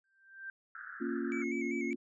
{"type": "tone with exponential growth", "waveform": "sine", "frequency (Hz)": 1571, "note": "G6", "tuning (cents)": 3, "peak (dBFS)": -38, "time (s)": [0.04, 0.5], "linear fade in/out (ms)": 2, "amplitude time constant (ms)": 99}
{"type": "band-pass noise", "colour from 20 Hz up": "white", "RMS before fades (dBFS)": -47, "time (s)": [0.75, 1.44], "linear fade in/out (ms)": 2, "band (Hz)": [1300, 1700], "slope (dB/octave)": 96}
{"type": "chord", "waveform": "sine", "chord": "Bb minor", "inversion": "none", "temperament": "equal with one note detuned", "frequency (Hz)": [233.8, 277.2, 349.2], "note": ["Bb3", "Db4", "F4"], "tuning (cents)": [5, 0, 0], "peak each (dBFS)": -37, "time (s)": [1, 1.96], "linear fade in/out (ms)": 20}
{"type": "tone with vibrato", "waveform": "triangle", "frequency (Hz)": 2231, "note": "C#7", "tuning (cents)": 11, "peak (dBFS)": -38, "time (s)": [1.32, 1.93], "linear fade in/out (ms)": 0, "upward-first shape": "square", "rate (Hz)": 5.1, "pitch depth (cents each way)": 47}
{"effects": ["resampled to 22050 Hz"]}